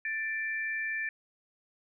sine tone pair together, 1767.8 / 2349 Hz, A6 / D7, +8 / 0 cents, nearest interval perfect fourth, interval 492 cents, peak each -32 / -36 dBFS, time 0.05-1.09 s, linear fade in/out 2 ms, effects none

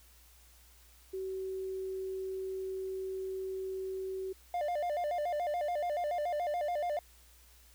sine tone, 379.7 Hz, F#4, 45 cents sharp, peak -35 dBFS, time 1.13-4.33 s, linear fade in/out 10 ms
triangle tone with vibrato, 647 Hz, E5, 32 cents flat, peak -29 dBFS, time 4.54-6.99 s, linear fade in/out 2 ms, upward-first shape square, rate 7 Hz, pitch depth 150 cents each way
effects added 60 Hz sine -60 dBFS peak until 7.74 s + white hiss -62 dBFS RMS until 7.74 s

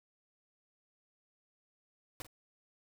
pink noise with echo, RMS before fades -43 dBFS, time 2.2-2.22 s, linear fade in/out 0 ms, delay 47 ms, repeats 1, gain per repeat -14 dB, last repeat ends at 2.267 s, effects none

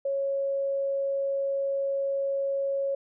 sine tone, 551 Hz, C#5, 11 cents flat, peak -25 dBFS, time 0.05-2.95 s, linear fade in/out 5 ms, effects none

